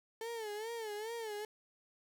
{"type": "tone with vibrato", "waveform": "35% pulse", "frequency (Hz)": 440, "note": "A4", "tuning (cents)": 0, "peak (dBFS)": -38, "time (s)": [0.21, 1.45], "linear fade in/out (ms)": 2, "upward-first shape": "sine", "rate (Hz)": 2.4, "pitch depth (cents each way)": 110, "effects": []}